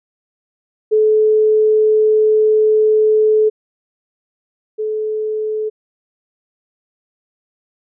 sine tone pair in turn, 431.3 / 431.3 Hz, A4 / A4, -35 / -35 cents, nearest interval unison, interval 0 cents, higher neither, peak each -9 / -17 dBFS, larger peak first, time 0.91-3.5 / 4.78-5.7 s, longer first, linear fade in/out 20 ms, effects none

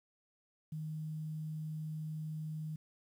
sine tone with quantisation, 155.56 Hz, D#3, in tune, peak -38 dBFS, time 0.72-2.76 s, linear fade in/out 5 ms, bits 11, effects none

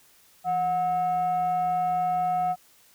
sine tone with frequency modulation, 729 Hz, F#5, 26 cents flat, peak -21 dBFS, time 0.44-2.56 s, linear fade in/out 50 ms, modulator 562 Hz, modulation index 0.31, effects tanh soft clip ceiling -19 dBFS + white hiss -58 dBFS RMS until 2.94 s

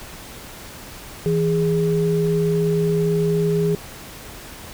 sine tone pair together, 163.74 / 412.6 Hz, E3 / G#4, -11 / -11 cents, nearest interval octave + major third, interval 1600 cents, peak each -19 dBFS, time 1.26-3.75 s, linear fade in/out 0 ms, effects pink hiss -38 dBFS RMS until 4.73 s

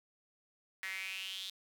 sawtooth tone with high-pass filter sweep, 190 Hz, F#3, 46 cents sharp, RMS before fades -42 dBFS, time 0.83-1.5 s, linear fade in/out 0 ms, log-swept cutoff 1900 to 3700 Hz, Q 6.2, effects 11-bit

